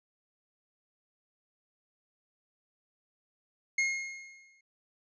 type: tone with exponential decay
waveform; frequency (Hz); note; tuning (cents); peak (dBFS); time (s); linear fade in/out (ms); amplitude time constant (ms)
45% pulse; 2148; C7; +45; -24; 3.78-4.61; 5; 180
effects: resampled to 16000 Hz